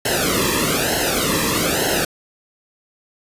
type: noise with flanger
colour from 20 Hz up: pink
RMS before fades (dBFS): -19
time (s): 0.05-2.05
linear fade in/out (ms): 5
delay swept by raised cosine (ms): 0.84 to 1.38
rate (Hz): 1.1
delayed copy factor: -1
effects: resampled to 32000 Hz